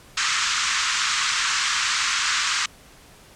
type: band-pass noise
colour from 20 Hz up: pink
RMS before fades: -23 dBFS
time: 0.17-2.66 s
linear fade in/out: 5 ms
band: 1100 to 7700 Hz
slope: 48 dB/octave
effects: pink hiss -49 dBFS RMS until 3.35 s + low-pass 12000 Hz 12 dB/octave